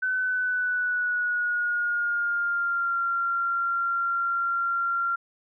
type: tone with pitch glide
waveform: sine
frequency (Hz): 1513 to 1379.4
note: F#6 to F6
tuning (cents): +38 to -22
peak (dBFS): -23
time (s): 0.02-5.16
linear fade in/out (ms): 10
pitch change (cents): -160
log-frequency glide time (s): 0.17-2.98
effects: none